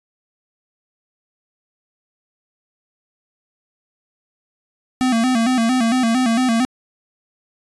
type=tone with vibrato; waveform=square; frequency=241.5 Hz; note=B3; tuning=39 cents flat; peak=-15 dBFS; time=5.01-6.65 s; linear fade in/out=0 ms; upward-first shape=square; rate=4.4 Hz; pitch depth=100 cents each way; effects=resampled to 24000 Hz